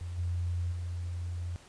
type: tone with level steps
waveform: sine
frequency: 87.31 Hz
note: F2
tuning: in tune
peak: -35 / -29 / -33 dBFS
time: 0.01-1.56 s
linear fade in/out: 0 ms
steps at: 0.17 / 0.71 s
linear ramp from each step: 20 ms
effects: pink hiss -56 dBFS RMS until 1.68 s + resampled to 22050 Hz